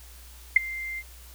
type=tone with ADSR envelope; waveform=sine; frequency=2092 Hz; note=C7; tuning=1 cent flat; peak=-9 dBFS; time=0.56-1.03 s; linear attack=5 ms; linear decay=13 ms; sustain=-22 dB; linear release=45 ms; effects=added 60 Hz sine -46 dBFS peak until 1.34 s + white hiss -51 dBFS RMS until 1.34 s